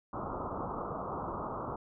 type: low-pass noise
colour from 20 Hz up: white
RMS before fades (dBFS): -38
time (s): 0.13-1.76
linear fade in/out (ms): 5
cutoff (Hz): 1300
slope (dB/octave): 96
effects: none